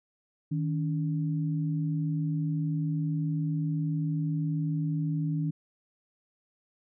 sine tone pair together, 156.6 / 284.2 Hz, D#3 / C#4, +11 / +43 cents, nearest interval minor seventh, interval 1032 cents, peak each -27 / -34 dBFS, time 0.51-5.51 s, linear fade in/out 10 ms, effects none

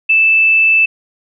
sine tone, 2637 Hz, E7, in tune, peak -7 dBFS, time 0.09-0.86 s, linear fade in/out 10 ms, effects none

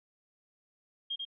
sine tone with echo, 3223 Hz, G7, 47 cents sharp, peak -32 dBFS, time 1.1-1.16 s, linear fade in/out 10 ms, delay 92 ms, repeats 1, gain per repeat -3 dB, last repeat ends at 1.252 s, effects none

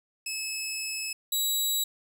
15% pulse tone pair in turn, 2594 / 3900 Hz, E7 / B7, -28 / -23 cents, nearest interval perfect fifth, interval 705 cents, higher second, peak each -24 / -18 dBFS, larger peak second, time 0.26-1.13 / 1.32-1.84 s, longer first, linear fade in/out 5 ms, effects 10-bit

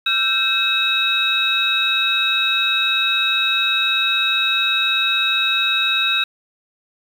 sine tone cluster, 1349 / 1562 / 2592 / 3805 Hz, E6 / G6 / E7 / A#7, +40 / -7 / -30 / +35 cents, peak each -26 / -25 / -20 / -18 dBFS, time 0.06-6.24 s, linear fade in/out 5 ms, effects 7-bit

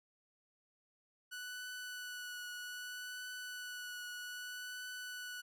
sawtooth tone with vibrato, 1480 Hz, F#6, in tune, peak -40 dBFS, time 1.31-5.42 s, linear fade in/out 20 ms, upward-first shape triangle, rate 0.63 Hz, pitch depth 18 cents each way, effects none

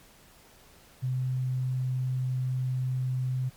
sine tone, 128.4 Hz, C3, 32 cents flat, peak -26 dBFS, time 1.02-3.5 s, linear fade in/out 20 ms, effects pink hiss -56 dBFS RMS until 3.56 s + MP3 96 kbps

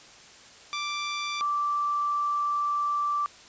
15% pulse / sine tone pair in turn, 1174.7 / 1169.3 Hz, D6 / D6, 0 / -8 cents, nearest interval unison, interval 8 cents, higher first, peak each -23 / -24 dBFS, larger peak first, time 0.73-1.41 / 1.41-3.26 s, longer second, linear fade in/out 0 ms, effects white hiss -50 dBFS RMS until 3.48 s + resampled to 16000 Hz

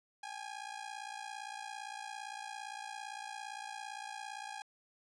sawtooth ring-modulated tone, 821 Hz, G#5, 20 cents flat, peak -36 dBFS, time 0.23-4.62 s, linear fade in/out 0 ms, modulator 28.8 Hz, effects resampled to 22050 Hz

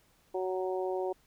harmonic tone, 186.1 Hz, F#3, 10 cents sharp, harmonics 2 / 3 / 4 / 5, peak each -32 / -37 / -38 / -43 dBFS, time 0.34-1.13 s, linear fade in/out 10 ms, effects pink hiss -67 dBFS RMS until 1.26 s

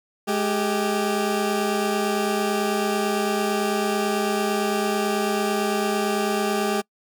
20% pulse tone pair together, 211.2 / 393.4 Hz, G#3 / G4, +29 / +6 cents, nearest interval major seventh, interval 1077 cents, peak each -19 dBFS, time 0.27-6.82 s, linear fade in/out 20 ms, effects noise-tail reverb RT60 0.1 s tail -25 dB re dry

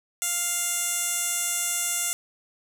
15% pulse tone with band-pass filter, 698.5 Hz, F5, in tune, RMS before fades -27 dBFS, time 0.22-2.13 s, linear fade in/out 0 ms, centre 9300 Hz, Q 2.4, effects none

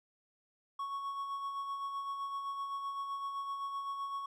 triangle tone with tremolo, 1108.7 Hz, C#6, in tune, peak -33 dBFS, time 0.79-4.26 s, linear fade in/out 5 ms, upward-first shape sine, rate 7.8 Hz, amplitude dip 40%, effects none

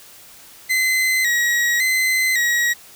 40% pulse tone with vibrato, 1975.5 Hz, B6, in tune, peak -15 dBFS, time 0.69-2.74 s, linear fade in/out 20 ms, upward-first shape square, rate 0.9 Hz, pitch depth 62 cents each way, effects white hiss -44 dBFS RMS until 2.95 s

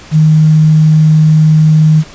sine tone with quantisation, 155.6 Hz, D#3, in tune, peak -3 dBFS, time 0.11-2.04 s, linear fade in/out 50 ms, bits 5, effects pink hiss -34 dBFS RMS until 2.14 s + resampled to 16000 Hz

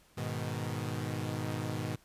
sawtooth chord, G# minor, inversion none, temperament equal, 103.83 / 123.47 / 155.56 Hz, G#2 / B2 / D#3, 0 / 0 / 0 cents, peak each -34 / -34 / -35 dBFS, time 0.17-1.96 s, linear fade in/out 10 ms, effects pink hiss -64 dBFS RMS until 2.04 s + resampled to 32000 Hz

